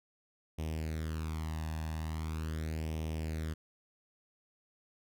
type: tone with flanger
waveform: sawtooth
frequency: 79 Hz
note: D#2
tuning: 27 cents sharp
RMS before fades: -37 dBFS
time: 0.58-3.54 s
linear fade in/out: 10 ms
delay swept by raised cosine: 0.34 to 1.14 ms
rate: 0.41 Hz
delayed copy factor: +0.7
effects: none